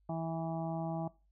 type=harmonic tone; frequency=163.7 Hz; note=E3; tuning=12 cents flat; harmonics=1 / 2 / 4 / 5 / 6 / 7; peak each=-37 / -42 / -40 / -42 / -52 / -52 dBFS; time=0.09-1.08 s; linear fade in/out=5 ms; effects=noise-tail reverb RT60 0.3 s tail -21 dB re dry + added 50 Hz sine -67 dBFS peak until 1.31 s